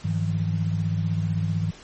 sine tone cluster, 101.8 / 159.4 / 175.1 Hz, G#2 / D#3 / F3, -34 / +42 / +5 cents, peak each -25 / -25 / -31 dBFS, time 0.04-1.71 s, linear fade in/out 10 ms, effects pink hiss -46 dBFS RMS until 1.83 s + MP3 32 kbps

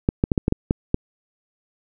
clicks, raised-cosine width 3 ms, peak -4 dBFS, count 8, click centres 0.089 / 0.239 / 0.318 / 0.378 / 0.481 / 0.524 / 0.709 / 0.944 s, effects none

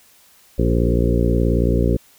harmonic tone with a mistuned harmonic, 58.6 Hz, A#1, 10 cents sharp, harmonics 1 / 2 / 3 / 4 / 5 / 6 / 7 / 8 / 9, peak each -18 / -21 / -23 / -24 / -25 / -26 / -26 / -27 / -28 dBFS, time 0.58-1.97 s, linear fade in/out 10 ms, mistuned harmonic 7, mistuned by -20 cents, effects white hiss -52 dBFS RMS until 2.18 s

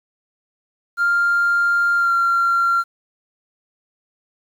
triangle tone with pitch glide, 1396.9 to 1376.9 Hz, F6 to F6, 0 to -25 cents, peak -11 dBFS, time 0.97-2.84 s, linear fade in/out 50 ms, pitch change -25 cents, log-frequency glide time 1.96-2.12 s, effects tanh soft clip ceiling -11 dBFS + 8-bit

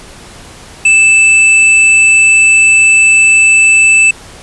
square tone, 2637 Hz, E7, in tune, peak -4 dBFS, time 0.85-4.11 s, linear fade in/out 5 ms, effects pink hiss -33 dBFS RMS until 4.42 s + resampled to 24000 Hz

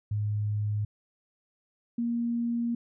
sine tone pair in turn, 104.8 / 235.3 Hz, G#2 / A#3, +16 / +16 cents, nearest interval octave + major second, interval 1400 cents, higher second, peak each -26 dBFS, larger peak neither, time 0.11-0.85 / 1.98-2.75 s, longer second, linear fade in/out 5 ms, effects none

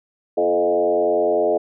sine tone with frequency modulation, 523.3 Hz, C5, in tune, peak -15 dBFS, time 0.37-1.58 s, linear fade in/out 10 ms, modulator 90 Hz, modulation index 1.9, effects none

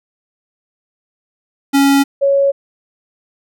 square / sine tone pair in turn, 277.7 / 555.4 Hz, C#4 / C#5, +3 / +3 cents, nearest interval octave, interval 1200 cents, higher second, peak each -9 dBFS, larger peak neither, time 1.73-2.04 / 2.21-2.52 s, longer neither, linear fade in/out 20 ms, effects none

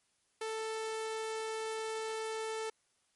sawtooth tone, 441.6 Hz, A4, 6 cents sharp, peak -32 dBFS, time 0.41-2.7 s, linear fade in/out 5 ms, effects white hiss -75 dBFS RMS until 3.15 s + MP3 48 kbps

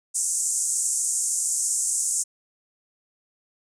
pink band-pass noise, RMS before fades -25 dBFS, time 0.14-2.24 s, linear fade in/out 20 ms, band 6700 to 9300 Hz, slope 48 dB/octave, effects none

